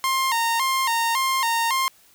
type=tone with vibrato; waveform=sawtooth; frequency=987.8 Hz; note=B5; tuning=in tune; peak=-16 dBFS; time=0.04-1.88 s; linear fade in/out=0 ms; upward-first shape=square; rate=1.8 Hz; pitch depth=120 cents each way; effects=white hiss -55 dBFS RMS until 2.14 s